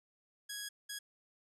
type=tone bursts at uneven times; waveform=10% pulse; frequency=1661.2 Hz; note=G#6; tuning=in tune; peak=-32 dBFS; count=2; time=0.49-0.69 / 0.89-0.99 s; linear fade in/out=10 ms; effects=resampled to 32000 Hz